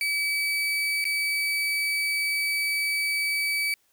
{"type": "tone with dropouts", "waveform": "35% pulse", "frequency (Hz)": 2291, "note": "D7", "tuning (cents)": -44, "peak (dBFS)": -22, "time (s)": [0.01, 3.74], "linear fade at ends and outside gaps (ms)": 1, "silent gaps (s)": [1.042, 1.052], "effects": ["white hiss -67 dBFS RMS until 3.92 s"]}